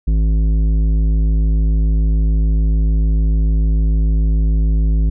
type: tone with tanh clipping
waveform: triangle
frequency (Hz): 53.4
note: G#1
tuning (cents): +49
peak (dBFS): -13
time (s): 0.07-5.1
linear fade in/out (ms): 10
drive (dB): 15
effects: none